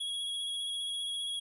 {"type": "tone with vibrato", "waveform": "square", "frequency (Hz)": 3322, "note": "G#7", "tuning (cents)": 0, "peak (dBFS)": -34, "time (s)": [0, 1.4], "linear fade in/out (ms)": 10, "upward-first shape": "sine", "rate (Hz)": 15, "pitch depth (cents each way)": 18, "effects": ["resampled to 24000 Hz"]}